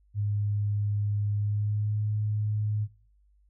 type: tone with pitch glide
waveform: sine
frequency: 103.2 to 105.86 Hz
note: G#2 to G#2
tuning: -10 to +34 cents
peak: -25 dBFS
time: 0.14-2.88 s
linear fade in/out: 50 ms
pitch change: +44 cents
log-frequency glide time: 1.36-1.97 s
effects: noise-tail reverb RT60 0.5 s tail -25 dB re dry + added 50 Hz sine -60 dBFS peak until 3.49 s